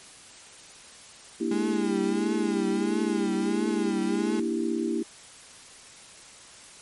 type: chord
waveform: sine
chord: E half-diminished seventh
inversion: second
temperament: equal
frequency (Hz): 233.1 / 293.7 / 329.6 / 392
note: Bb3 / D4 / E4 / G4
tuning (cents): 0 / 0 / 0 / 0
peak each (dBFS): -30 / -33 / -28 / -32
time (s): 1.4-5.03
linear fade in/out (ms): 10
type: tone with vibrato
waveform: 35% pulse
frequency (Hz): 204.3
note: G#3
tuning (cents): -28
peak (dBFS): -27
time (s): 1.51-4.4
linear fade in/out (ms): 5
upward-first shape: triangle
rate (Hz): 1.5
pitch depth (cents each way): 92
effects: white hiss -48 dBFS RMS until 6.81 s + MP3 48 kbps